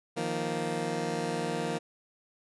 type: chord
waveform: 15% pulse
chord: Eb suspended second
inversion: none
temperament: just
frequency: 155.56 / 175.01 / 233.3 Hz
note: Eb3 / F3 / Bb3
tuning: 0 / +4 / +2 cents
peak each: -29 dBFS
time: 0.16-1.79 s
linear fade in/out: 20 ms
effects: resampled to 24000 Hz